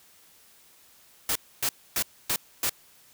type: noise bursts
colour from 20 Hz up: white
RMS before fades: -26 dBFS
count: 5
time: 1.29-2.695 s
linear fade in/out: 2 ms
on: 65 ms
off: 270 ms
effects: white hiss -57 dBFS RMS until 3.13 s